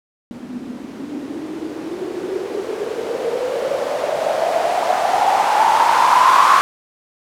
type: noise with low-pass filter sweep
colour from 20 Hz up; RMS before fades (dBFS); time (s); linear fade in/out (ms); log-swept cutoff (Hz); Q
violet; -18; 0.31-6.61; 0; 230 to 1100; 8.2
effects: none